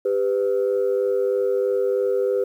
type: tone pair together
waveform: sine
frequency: 396.9 / 500 Hz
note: G4 / B4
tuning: +22 / +21 cents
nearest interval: major third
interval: 399 cents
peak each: -20 dBFS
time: 0.05-2.44 s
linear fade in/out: 5 ms
effects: tanh soft clip ceiling -13 dBFS + 9-bit